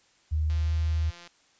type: tone with pitch glide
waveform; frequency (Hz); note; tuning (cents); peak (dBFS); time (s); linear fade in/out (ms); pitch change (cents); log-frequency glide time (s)
sine; 77.1 to 78.27; D#2 to D#2; -15 to +11; -23; 0.31-1.11; 20; +26; 0.66-0.71
type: click train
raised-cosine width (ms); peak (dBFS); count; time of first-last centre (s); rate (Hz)
0.2; -30; 135; 0.5-1.275; 173
effects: white hiss -63 dBFS RMS until 1.59 s + resampled to 16000 Hz